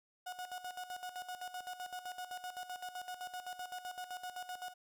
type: tone with tremolo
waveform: 35% pulse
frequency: 729 Hz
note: F#5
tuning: 26 cents flat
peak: -39 dBFS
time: 0.26-4.74 s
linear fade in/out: 10 ms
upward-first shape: square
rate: 7.8 Hz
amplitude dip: 70%
effects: none